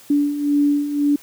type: beating tone pair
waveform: sine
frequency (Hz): 287.7 / 289.6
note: D4 / D4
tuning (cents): -36 / -24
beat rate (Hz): 1.9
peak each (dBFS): -22 / -16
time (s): 0.1-1.16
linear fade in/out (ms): 5
effects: white hiss -46 dBFS RMS until 1.22 s